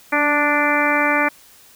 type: harmonic tone with a mistuned harmonic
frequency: 293.7 Hz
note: D4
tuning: in tune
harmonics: 1 / 2 / 3 / 4 / 5 / 6 / 7 / 8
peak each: -23 / -23 / -23 / -23 / -23 / -23 / -23 / -23 dBFS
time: 0.12-1.29 s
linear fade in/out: 10 ms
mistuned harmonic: 1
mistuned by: -18 cents
effects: white hiss -48 dBFS RMS until 1.75 s